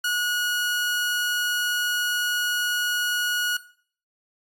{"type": "tone", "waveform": "sawtooth", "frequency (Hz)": 1454, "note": "F#6", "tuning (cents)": -31, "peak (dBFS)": -19, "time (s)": [0.04, 3.57], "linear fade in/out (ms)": 5, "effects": ["noise-tail reverb RT60 0.5 s tail -17 dB re dry", "AAC 64 kbps"]}